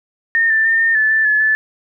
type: tone with pitch steps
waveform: sine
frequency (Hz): 1827 / 1773 / 1809 / 1820 / 1741 / 1763 / 1716 / 1742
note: A#6 / A6 / A6 / A#6 / A6 / A6 / A6 / A6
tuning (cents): -35 / +13 / +48 / -42 / -19 / +3 / -44 / -18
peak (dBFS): -11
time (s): 0.35-1.55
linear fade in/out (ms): 0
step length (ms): 150
effects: none